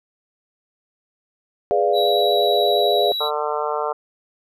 sine chord, G# diminished seventh, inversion none, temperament equal, 415.3 / 493.9 / 587.3 / 698.5 Hz, G#4 / B4 / D5 / F5, 0 / 0 / 0 / 0 cents, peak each -20 / -23 / -21 / -20 dBFS, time 1.71-3.12 s, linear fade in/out 0 ms
triangle tone with vibrato, 3895 Hz, B7, 25 cents flat, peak -21 dBFS, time 1.93-3.31 s, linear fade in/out 50 ms, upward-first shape sine, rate 8.4 Hz, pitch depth 8 cents each way
harmonic tone, 149.7 Hz, D3, 33 cents sharp, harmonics 3 / 4 / 5 / 6 / 7 / 8 / 9, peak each -26 / -27 / -28 / -29 / -29 / -30 / -31 dBFS, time 3.2-3.93 s, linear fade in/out 10 ms
effects none

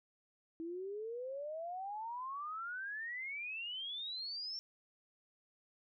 sine exponential sweep, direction up, 322.1 to 5490 Hz, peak -40 dBFS, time 0.6-4.59 s, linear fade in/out 0 ms, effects none

